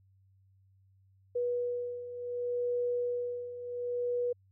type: beating tone pair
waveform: sine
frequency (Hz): 486.3 / 486.98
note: B4 / B4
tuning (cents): -27 / -24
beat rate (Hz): 0.68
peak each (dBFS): -37 / -32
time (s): 1.35-4.33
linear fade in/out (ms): 10
effects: added 96 Hz sine -62 dBFS peak until 4.51 s